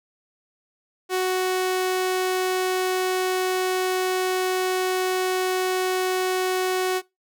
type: tone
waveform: sawtooth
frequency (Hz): 370.7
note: F#4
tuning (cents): +3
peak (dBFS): -17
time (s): 1.09-7.02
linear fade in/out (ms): 50
effects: noise-tail reverb RT60 0.2 s tail -22 dB re dry